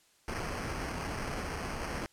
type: noise with sample-and-hold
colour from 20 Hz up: pink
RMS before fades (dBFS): -37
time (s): 0.28-2.06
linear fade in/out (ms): 0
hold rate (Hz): 3675
effects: white hiss -66 dBFS RMS until 2.12 s + low-pass 10000 Hz 12 dB/octave